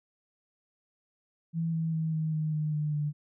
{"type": "tone with pitch steps", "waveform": "sine", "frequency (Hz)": [164.81, 162.35, 159.93, 157.55, 155.2, 152.89, 150.61, 148.36], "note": ["E3", "E3", "D#3", "D#3", "D#3", "D#3", "D3", "D3"], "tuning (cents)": [0, -26, 48, 22, -4, -30, 44, 18], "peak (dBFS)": -27, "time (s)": [1.53, 3.13], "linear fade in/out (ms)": 50, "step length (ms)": 200, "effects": []}